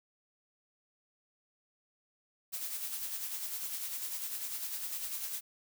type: noise with tremolo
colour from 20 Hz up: blue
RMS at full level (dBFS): -37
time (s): 2.52-5.41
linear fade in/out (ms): 20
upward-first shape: sine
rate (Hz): 10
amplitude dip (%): 45
effects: none